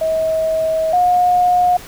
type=tone pair in turn; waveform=sine; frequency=640 / 718.4 Hz; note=D#5 / F5; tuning=+49 / +49 cents; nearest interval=major second; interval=200 cents; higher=second; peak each=-14 / -10 dBFS; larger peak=second; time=0.01-0.93 / 0.93-1.77 s; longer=first; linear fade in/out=5 ms; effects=pink hiss -36 dBFS RMS until 1.87 s